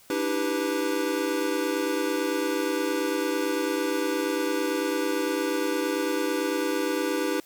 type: chord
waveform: square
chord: E minor seventh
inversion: third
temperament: equal with one note detuned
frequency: 293.7 / 322.5 / 392 / 493.9 Hz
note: D4 / E4 / G4 / B4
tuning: 0 / -38 / 0 / 0 cents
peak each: -31 dBFS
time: 0.1-7.4 s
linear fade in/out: 2 ms
effects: white hiss -55 dBFS RMS until 7.45 s